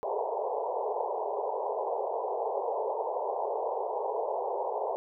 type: band-pass noise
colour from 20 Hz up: pink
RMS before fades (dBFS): -32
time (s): 0.03-4.96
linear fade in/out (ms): 0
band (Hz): 400 to 980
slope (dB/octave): 96
effects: none